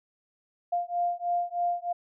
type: beating tone pair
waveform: sine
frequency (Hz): 698.5 / 701.7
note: F5 / F5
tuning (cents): 0 / +8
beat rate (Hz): 3.2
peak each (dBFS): -29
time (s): 0.72-1.93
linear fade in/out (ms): 10
effects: none